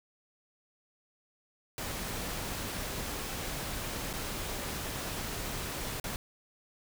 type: noise with dropouts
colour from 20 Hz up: pink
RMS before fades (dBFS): -37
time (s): 1.78-6.16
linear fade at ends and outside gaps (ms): 1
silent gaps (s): 4.13-4.136 / 5.999-6.041
effects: none